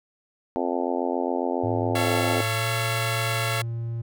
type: harmonic tone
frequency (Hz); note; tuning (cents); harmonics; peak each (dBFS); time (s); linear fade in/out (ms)
87.31; F2; 0; 3 / 4 / 5 / 6 / 7 / 8 / 9 / 10; -29 / -30 / -31 / -32 / -32 / -33 / -34 / -34; 0.56-2.41; 0
type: tone with pitch glide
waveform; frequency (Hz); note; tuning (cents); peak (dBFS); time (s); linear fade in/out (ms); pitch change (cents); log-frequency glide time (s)
triangle; 108.3 to 116.07; A2 to A#2; -27 to -7; -25; 1.63-4.02; 10; +120; 2.41-2.7
type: chord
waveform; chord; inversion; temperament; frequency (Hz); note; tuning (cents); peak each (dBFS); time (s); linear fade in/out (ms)
10% pulse; A augmented; none; equal with one note detuned; 440 / 554.4 / 680.9; A4 / C#5 / E#5; 0 / 0 / -44; -24 / -21 / -20; 1.95-3.62; 5
effects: none